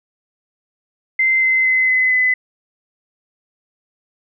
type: tone with pitch steps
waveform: sine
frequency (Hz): 2076 / 2060 / 2045 / 2030 / 2015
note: C7 / C7 / C7 / B6 / B6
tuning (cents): -14 / -28 / -40 / +47 / +34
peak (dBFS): -12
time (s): 1.19-2.34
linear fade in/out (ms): 5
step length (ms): 230
effects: none